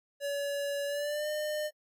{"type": "tone with pitch glide", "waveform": "square", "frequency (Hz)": [568, 605.3], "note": ["C#5", "D#5"], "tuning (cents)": [42, -48], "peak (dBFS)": -32, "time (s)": [0.2, 1.71], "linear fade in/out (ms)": 50, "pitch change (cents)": 110, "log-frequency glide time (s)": [0.86, 1.28], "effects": ["AAC 64 kbps"]}